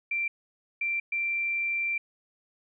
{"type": "tone bursts at uneven times", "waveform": "sine", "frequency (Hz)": 2356, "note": "D7", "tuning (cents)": 5, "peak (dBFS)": -26, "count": 3, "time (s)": [[0.11, 0.28], [0.81, 1], [1.12, 1.98]], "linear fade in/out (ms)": 5, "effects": []}